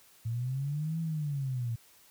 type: linear two-way sweep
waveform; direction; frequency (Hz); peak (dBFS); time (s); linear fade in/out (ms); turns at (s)
sine; up then down; 111.4 to 165.5 to 113.1; -30; 0.25-1.76; 10; 1
effects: white hiss -60 dBFS RMS until 2.1 s